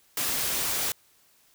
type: noise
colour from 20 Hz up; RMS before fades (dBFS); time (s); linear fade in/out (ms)
white; -28; 0.17-0.92; 2
effects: white hiss -62 dBFS RMS until 1.54 s